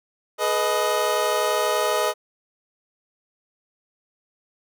25% pulse chord, G# minor, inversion none, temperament equal with one note detuned, 425.5 / 493.9 / 622.3 Hz, G#4 / B4 / D#5, +42 / 0 / 0 cents, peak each -22 / -22 / -19 dBFS, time 0.38-2.14 s, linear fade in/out 50 ms, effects none

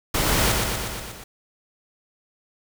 pink noise with echo, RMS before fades -22 dBFS, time 0.14-0.52 s, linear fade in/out 5 ms, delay 120 ms, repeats 6, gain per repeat -3 dB, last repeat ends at 1.24 s, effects none

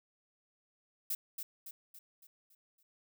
violet noise with echo, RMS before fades -35 dBFS, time 1.1-1.15 s, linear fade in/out 5 ms, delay 280 ms, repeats 6, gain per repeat -6 dB, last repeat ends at 2.83 s, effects none

